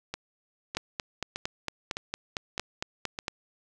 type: two click trains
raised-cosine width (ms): 0.2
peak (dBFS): -13 / -16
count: 12 / 6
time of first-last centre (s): 0.77-3.281 / 0.14-3.189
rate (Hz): 4.38 / 1.64
effects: none